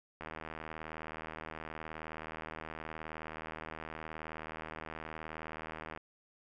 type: click train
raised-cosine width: 0.5 ms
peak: -27 dBFS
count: 457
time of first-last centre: 0.21-5.975 s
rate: 79.1 Hz
effects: none